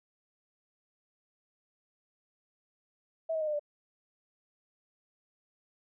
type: tone with pitch steps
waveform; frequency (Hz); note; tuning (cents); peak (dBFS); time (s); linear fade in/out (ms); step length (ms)
sine; 650 / 634.1 / 618.5 / 603.3 / 588.5; E5 / D#5 / D#5 / D5 / D5; -24 / +33 / -10 / +46 / +3; -29; 3.29-3.595; 10; 61
effects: none